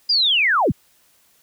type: linear sweep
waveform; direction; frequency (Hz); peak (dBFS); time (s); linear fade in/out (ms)
sine; down; 4980 to 53.1; -14; 0.09-0.72; 10
effects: white hiss -58 dBFS RMS until 1.42 s